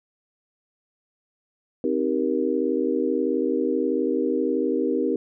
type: chord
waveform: sine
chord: C minor seventh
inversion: none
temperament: just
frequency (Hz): 261.6 / 314 / 392.4 / 470.9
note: C4 / Eb4 / G4 / Bb4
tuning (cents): 0 / +16 / +2 / +18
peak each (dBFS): -26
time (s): 1.84-5.16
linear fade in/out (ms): 2
effects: none